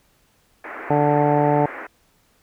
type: band-pass noise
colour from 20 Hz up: white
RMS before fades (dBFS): -34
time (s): 0.64-1.87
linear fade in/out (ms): 5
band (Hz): 260 to 2100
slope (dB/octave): 48
type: harmonic tone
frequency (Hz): 146.83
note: D3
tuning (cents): 0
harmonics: 1 / 2 / 3 / 4 / 5 / 6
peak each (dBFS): -22 / -22 / -22 / -22 / -22 / -22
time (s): 0.9-1.66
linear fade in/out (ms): 5
effects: pink hiss -61 dBFS RMS until 2.42 s